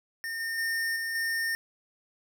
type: tone with level steps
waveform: square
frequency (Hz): 1821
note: A#6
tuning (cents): -41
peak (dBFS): -33 / -31 / -28 / -31 / -28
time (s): 0.24-1.55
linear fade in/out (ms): 0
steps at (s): 0.4 / 0.58 / 0.96 / 1.15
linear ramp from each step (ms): 2
effects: none